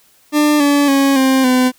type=tone with pitch steps; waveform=40% pulse; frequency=298.3 / 286.5 / 275.1 / 264.2 / 253.8 Hz; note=D4 / D4 / C#4 / C4 / B3; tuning=+27 / -43 / -13 / +17 / +47 cents; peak=-9 dBFS; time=0.32-1.72 s; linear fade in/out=50 ms; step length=280 ms; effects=white hiss -52 dBFS RMS until 1.78 s